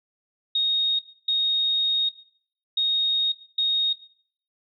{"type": "tone bursts at uneven times", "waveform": "sine", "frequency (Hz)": 3729, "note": "A#7", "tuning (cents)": 0, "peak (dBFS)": -19, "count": 4, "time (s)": [[0.55, 0.99], [1.28, 2.09], [2.77, 3.32], [3.58, 3.93]], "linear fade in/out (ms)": 5, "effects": ["noise-tail reverb RT60 0.6 s tail -18 dB re dry"]}